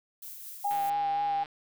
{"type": "noise with tremolo", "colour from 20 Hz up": "violet", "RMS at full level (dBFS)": -42, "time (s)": [0.22, 0.9], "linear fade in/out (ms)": 5, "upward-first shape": "triangle", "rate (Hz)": 4.7, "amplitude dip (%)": 30}
{"type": "tone with vibrato", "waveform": "sine", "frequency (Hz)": 808, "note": "G#5", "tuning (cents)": -48, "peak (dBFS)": -26, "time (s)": [0.64, 1.44], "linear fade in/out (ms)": 10, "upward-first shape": "sine", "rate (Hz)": 3.8, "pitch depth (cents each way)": 20}
{"type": "click train", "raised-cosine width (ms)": 0.3, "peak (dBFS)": -29, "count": 114, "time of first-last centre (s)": [0.71, 1.458], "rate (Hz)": 151}
{"effects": []}